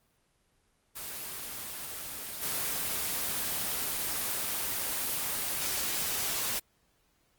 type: noise with level steps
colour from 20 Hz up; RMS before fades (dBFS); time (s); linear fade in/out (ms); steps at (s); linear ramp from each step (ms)
white; -39 / -32; 0.95-6.6; 20; 2.42; 10
effects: pink hiss -71 dBFS RMS until 7.38 s + Opus 24 kbps